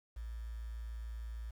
sine tone with quantisation, 56.7 Hz, A#1, 47 cents flat, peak -40 dBFS, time 0.16-1.51 s, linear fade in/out 10 ms, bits 10, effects none

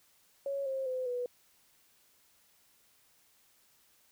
sine tone with pitch steps, 555 / 533 / 511.9 / 491.6 Hz, C#5 / C5 / C5 / B4, +2 / +32 / -38 / -8 cents, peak -32 dBFS, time 0.46-1.26 s, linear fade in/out 2 ms, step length 200 ms, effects white hiss -67 dBFS RMS until 4.11 s

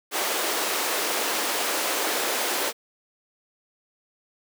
pink high-pass noise, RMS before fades -26 dBFS, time 0.11-2.73 s, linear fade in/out 50 ms, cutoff 350 Hz, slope 24 dB/octave, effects none

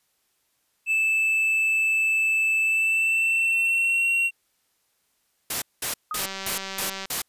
triangle tone with pitch glide, 2632 to 2736 Hz, E7 to F7, -3 to -36 cents, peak -18 dBFS, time 0.86-4.31 s, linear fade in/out 50 ms, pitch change +67 cents, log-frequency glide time 2.61-4.11 s
white noise bursts, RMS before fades -27 dBFS, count 6, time 5.5-7.22 s, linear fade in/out 5 ms, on 120 ms, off 200 ms
sine tone with exponential decay, 1248 Hz, D#6, 5 cents sharp, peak -25 dBFS, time 6.11-6.34 s, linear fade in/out 2 ms, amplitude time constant 48 ms
click train, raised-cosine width 0.2 ms, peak -16 dBFS, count 168, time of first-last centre 6.19-7.055 s, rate 193 Hz
effects white hiss -70 dBFS RMS until 7.28 s + resampled to 32000 Hz

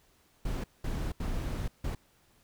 brown noise bursts at uneven times, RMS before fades -33 dBFS, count 4, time 0.45-0.64 / 0.84-1.12 / 1.2-1.68 / 1.84-1.95 s, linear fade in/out 5 ms, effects pink hiss -66 dBFS RMS until 2.43 s

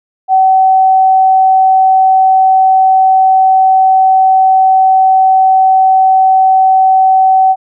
sine tone, 760 Hz, F#5, 46 cents sharp, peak -4 dBFS, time 0.28-7.56 s, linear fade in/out 50 ms, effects none

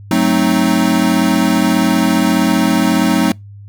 square chord, F# diminished seventh, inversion none, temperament equal, 185 / 220 / 261.6 / 311.1 Hz, F#3 / A3 / C4 / Eb4, 0 / 0 / 0 / 0 cents, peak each -17 dBFS, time 0.11-3.32 s, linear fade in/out 2 ms, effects noise-tail reverb RT60 0.2 s tail -26 dB re dry + added 101 Hz sine -32 dBFS peak until 3.68 s

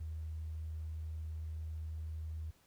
triangle tone, 79 Hz, D#2, 27 cents sharp, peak -35 dBFS, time 0-2.51 s, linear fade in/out 10 ms, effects tanh soft clip ceiling -37 dBFS + pink hiss -69 dBFS RMS until 2.66 s

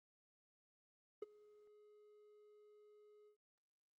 triangle tone with ADSR envelope, 420 Hz, G#4, 19 cents sharp, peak -38 dBFS, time 1.22-3.37 s, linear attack 5 ms, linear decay 20 ms, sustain -24 dB, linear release 96 ms, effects Opus 32 kbps

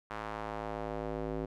square tone with band-pass filter sweep, 53.8 Hz, A1, 38 cents flat, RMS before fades -38 dBFS, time 0.1-1.46 s, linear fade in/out 10 ms, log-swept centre 1200 to 390 Hz, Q 1.3, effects none

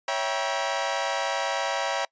sawtooth chord, C# diminished seventh, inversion none, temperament equal with one note detuned, 554.4 / 659.3 / 784 / 956.3 Hz, C#5 / E5 / G5 / Bb5, 0 / 0 / 0 / +44 cents, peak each -27 dBFS, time 0.08-2.05 s, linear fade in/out 2 ms, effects noise-tail reverb RT60 0.1 s tail -25 dB re dry + resampled to 16000 Hz

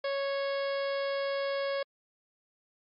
harmonic tone with a mistuned harmonic, 554 Hz, C#5, 1 cent flat, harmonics 1 / 2 / 3 / 4 / 5 / 6 / 7 / 8 / 9, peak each -30 / -40 / -41 / -44 / -50 / -46 / -53 / -48 / -50 dBFS, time 0.04-1.83 s, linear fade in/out 5 ms, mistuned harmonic 4, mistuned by -20 cents, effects AAC 64 kbps

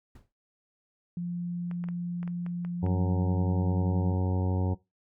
brown noise with exponential decay, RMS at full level -46 dBFS, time 0.15-0.32 s, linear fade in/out 5 ms, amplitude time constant 36 ms
sine tone, 174.61 Hz, F3, in tune, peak -30 dBFS, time 1.17-4.13 s, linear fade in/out 2 ms
clicks, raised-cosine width 0.5 ms, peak -31 dBFS, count 8, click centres 1.713 / 1.84 / 1.887 / 2.23 / 2.277 / 2.464 / 2.649 / 2.864 s
harmonic tone, 92.5 Hz, F#2, in tune, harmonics 1 / 2 / 3 / 4 / 5 / 6 / 8 / 9 / 10, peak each -26 / -32 / -36 / -38 / -40 / -42 / -44 / -45 / -46 dBFS, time 2.82-4.75 s, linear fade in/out 20 ms
effects noise-tail reverb RT60 0.2 s tail -18 dB re dry

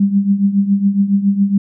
sine tone with tremolo, 199 Hz, G3, 26 cents sharp, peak -7 dBFS, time 0-1.58 s, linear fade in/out 5 ms, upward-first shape triangle, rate 7.2 Hz, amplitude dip 80%, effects none

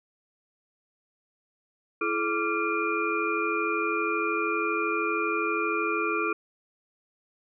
sine tone cluster, 335.3 / 428 / 1169 / 1383 / 2409 Hz, E4 / A4 / D6 / F6 / D7, +30 / -48 / -8 / -17 / +43 cents, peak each -31 dBFS, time 2.01-6.33 s, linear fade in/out 5 ms, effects none

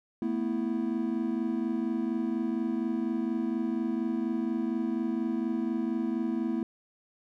triangle chord, A suspended second, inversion none, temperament equal with one note detuned, 222.7 / 246.9 / 329.6 Hz, A3 / B3 / E4, +21 / 0 / 0 cents, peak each -30 dBFS, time 0.22-6.63 s, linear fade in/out 2 ms, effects none

